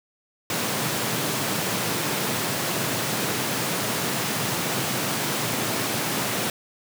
pink high-pass noise, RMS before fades -26 dBFS, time 0.5-6.5 s, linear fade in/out 2 ms, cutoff 110 Hz, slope 48 dB/octave, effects none

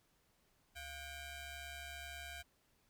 15% pulse ring-modulated tone, 766 Hz, G5, 40 cents flat, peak -37 dBFS, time 0.75-2.43 s, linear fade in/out 20 ms, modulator 837 Hz, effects pink hiss -75 dBFS RMS until 2.89 s

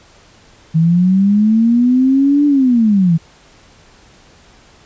sine linear two-way sweep, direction up then down, 157.9 to 293.7 to 157.9 Hz, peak -8 dBFS, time 0.74-3.18 s, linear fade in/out 20 ms, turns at 2.46 s, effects pink hiss -46 dBFS RMS until 4.85 s + resampled to 16000 Hz

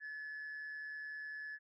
sine tone with amplitude modulation, 1718 Hz, A6, 42 cents flat, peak -39 dBFS, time 0-1.59 s, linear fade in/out 50 ms, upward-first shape sine, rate 150 Hz, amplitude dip 45%, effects tanh soft clip ceiling -40 dBFS

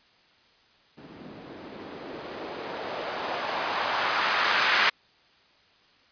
violet noise with low-pass filter sweep, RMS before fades -29 dBFS, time 0.97-4.9 s, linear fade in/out 10 ms, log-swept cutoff 210 to 1600 Hz, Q 1.2, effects white hiss -60 dBFS RMS until 6.11 s + resampled to 11025 Hz

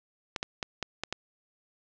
clicks, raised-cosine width 0.2 ms, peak -14 dBFS, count 6, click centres 0.362 / 0.429 / 0.628 / 0.827 / 1.036 / 1.126 s, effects low-pass 7000 Hz 12 dB/octave

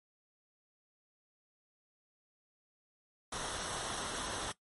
pink noise with comb filter, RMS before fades -39 dBFS, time 3.32-4.52 s, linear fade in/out 5 ms, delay 0.42 ms, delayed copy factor -0.6, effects noise-tail reverb RT60 0.1 s tail -17 dB re dry + MP3 48 kbps

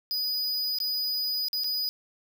square tone with dropouts, 4955 Hz, D#8, 8 cents flat, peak -27 dBFS, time 0.11-1.89 s, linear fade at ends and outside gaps 0 ms, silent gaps 0.786-0.802 / 1.484-1.531 / 1.636-1.643 s, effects none

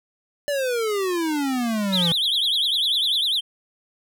square exponential sweep, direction down, 589 to 164.2 Hz, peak -22 dBFS, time 0.48-2.12 s, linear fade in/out 0 ms
triangle tone with vibrato, 3520 Hz, A7, in tune, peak -18 dBFS, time 1.92-3.41 s, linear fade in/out 20 ms, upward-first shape triangle, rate 10 Hz, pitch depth 260 cents each way
sine tone with pitch glide, 3322 to 3439 Hz, G#7 to A7, 0 to -40 cents, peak -28 dBFS, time 2.23-3.24 s, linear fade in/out 10 ms, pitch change +60 cents, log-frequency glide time 2.61-3.01 s
effects none

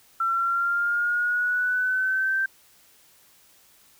sine exponential sweep, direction up, 1345 to 1568 Hz, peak -21 dBFS, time 0.2-2.46 s, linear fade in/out 5 ms, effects white hiss -57 dBFS RMS until 3.99 s

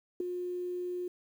sine tone with ADSR envelope, 357.8 Hz, F4, 42 cents sharp, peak -25 dBFS, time 0.2-1.08 s, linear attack 5 ms, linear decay 4 ms, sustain -8 dB, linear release 4 ms, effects 10-bit

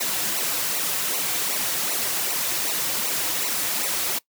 white noise with flanger, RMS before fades -25 dBFS, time 0-4.19 s, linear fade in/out 10 ms, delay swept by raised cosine 0.59 to 4.99 ms, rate 2.6 Hz, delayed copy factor -0.75, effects noise-tail reverb RT60 0.1 s tail -21 dB re dry + high-pass 150 Hz 12 dB/octave

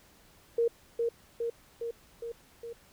sine tone with echo, 466.2 Hz, A#4, in tune, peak -23 dBFS, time 0.58-0.68 s, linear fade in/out 5 ms, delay 410 ms, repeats 5, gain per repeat -3 dB, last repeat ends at 2.73 s, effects pink hiss -60 dBFS RMS until 2.92 s

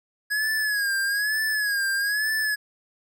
square tone with vibrato, 1669 Hz, G#6, 8 cents sharp, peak -23 dBFS, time 0.3-2.56 s, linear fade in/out 20 ms, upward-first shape sine, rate 1.1 Hz, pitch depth 85 cents each way, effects none

